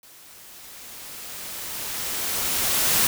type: noise with level ramp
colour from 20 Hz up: white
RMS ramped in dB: -49 to -19 dBFS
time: 0.03-3.07 s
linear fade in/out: 2 ms
effects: none